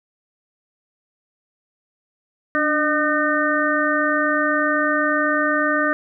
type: harmonic tone with a mistuned harmonic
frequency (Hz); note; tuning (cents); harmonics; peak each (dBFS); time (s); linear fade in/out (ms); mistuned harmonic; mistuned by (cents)
304; D#4; -40; 1 / 2 / 4 / 5 / 6; -23 / -23 / -23 / -23 / -23; 2.55-5.93; 0; 1; -60
effects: none